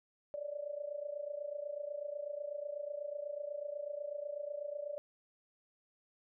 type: tone with amplitude modulation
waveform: sine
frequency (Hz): 583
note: D5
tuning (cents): -13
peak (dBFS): -35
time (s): 0.34-4.98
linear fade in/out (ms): 0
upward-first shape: sine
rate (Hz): 28.1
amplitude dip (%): 80
effects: none